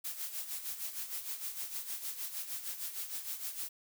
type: noise with tremolo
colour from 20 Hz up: blue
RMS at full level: -38 dBFS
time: 0.04-3.69 s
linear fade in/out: 10 ms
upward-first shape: sine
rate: 6.5 Hz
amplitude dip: 65%
effects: none

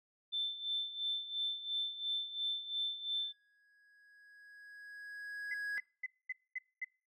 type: tone with tremolo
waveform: sine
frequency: 3543 Hz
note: A7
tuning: 11 cents sharp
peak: -32 dBFS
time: 0.32-3.33 s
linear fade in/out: 20 ms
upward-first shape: sine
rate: 2.9 Hz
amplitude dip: 75%
type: tone with exponential growth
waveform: triangle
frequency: 1661.2 Hz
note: G#6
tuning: in tune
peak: -33 dBFS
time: 3.15-5.78 s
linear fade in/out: 0 ms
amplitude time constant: 570 ms
type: tone bursts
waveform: sine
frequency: 2027 Hz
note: B6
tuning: 45 cents sharp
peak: -36 dBFS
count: 6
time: 5.51-6.846 s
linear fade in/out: 5 ms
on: 31 ms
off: 230 ms
effects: noise-tail reverb RT60 0.4 s tail -25 dB re dry + tanh soft clip ceiling -25 dBFS

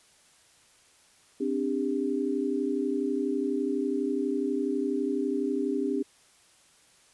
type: chord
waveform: sine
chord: C suspended second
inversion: none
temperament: equal with one note detuned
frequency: 261.6 / 293.7 / 398.6 Hz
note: C4 / D4 / G4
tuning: 0 / 0 / +29 cents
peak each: -30 dBFS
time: 1.4-6.03 s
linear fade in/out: 10 ms
effects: white hiss -60 dBFS RMS until 7.13 s + resampled to 24000 Hz

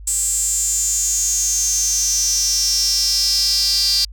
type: tone with high-pass filter sweep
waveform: sawtooth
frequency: 394.3 Hz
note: G4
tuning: 10 cents sharp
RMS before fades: -18 dBFS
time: 0.07-4.05 s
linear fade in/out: 5 ms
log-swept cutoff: 7800 to 4700 Hz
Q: 9.6
effects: added 50 Hz sine -33 dBFS peak until 4.12 s

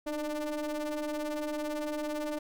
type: ring-modulated tone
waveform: square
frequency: 147.7 Hz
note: D3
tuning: 10 cents sharp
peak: -30 dBFS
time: 0.06-2.39 s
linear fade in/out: 10 ms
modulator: 452 Hz
effects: none

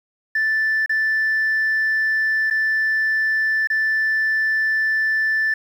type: tone with dropouts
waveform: sine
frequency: 1760 Hz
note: A6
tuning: in tune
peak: -15 dBFS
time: 0.35-5.54 s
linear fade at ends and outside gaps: 5 ms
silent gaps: 0.861-0.894 / 2.501-2.508 / 3.673-3.7 s
effects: tanh soft clip ceiling -14 dBFS + 8-bit

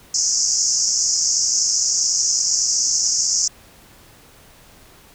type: band-pass noise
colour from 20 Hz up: white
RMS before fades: -19 dBFS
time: 0.14-3.48 s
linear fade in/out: 5 ms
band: 5100 to 7100 Hz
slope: 96 dB/octave
effects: pink hiss -48 dBFS RMS until 5.14 s

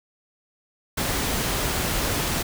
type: noise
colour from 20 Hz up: pink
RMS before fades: -25 dBFS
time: 0.97-2.43 s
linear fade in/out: 10 ms
effects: none

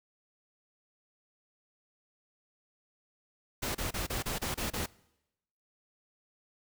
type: noise bursts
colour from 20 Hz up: pink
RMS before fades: -34 dBFS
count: 8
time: 3.62-4.863 s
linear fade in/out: 10 ms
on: 130 ms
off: 29 ms
effects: noise-tail reverb RT60 0.9 s tail -23 dB re dry

